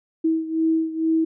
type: beating tone pair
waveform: sine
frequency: 321.9 / 324.1 Hz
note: E4 / E4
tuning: -41 / -29 cents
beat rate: 2.2 Hz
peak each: -20 / -24 dBFS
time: 0.24-1.25 s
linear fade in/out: 10 ms
effects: none